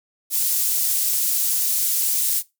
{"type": "high-pass noise", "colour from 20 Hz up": "pink", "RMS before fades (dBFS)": -21, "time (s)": [0.3, 2.43], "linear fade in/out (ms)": 50, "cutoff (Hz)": 9400, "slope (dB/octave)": 12, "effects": ["noise-tail reverb RT60 0.2 s tail -19 dB re dry"]}